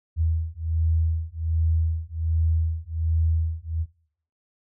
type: beating tone pair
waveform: sine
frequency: 80.5 / 81.8 Hz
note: E2 / E2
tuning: -41 / -13 cents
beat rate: 1.3 Hz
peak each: -24 dBFS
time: 0.16-3.86 s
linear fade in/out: 50 ms
effects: noise-tail reverb RT60 0.6 s tail -22 dB re dry